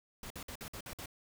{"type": "noise bursts", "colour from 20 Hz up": "pink", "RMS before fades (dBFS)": -45, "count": 7, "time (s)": [0.23, 1.059], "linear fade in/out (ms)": 2, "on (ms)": 73, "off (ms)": 53, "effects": []}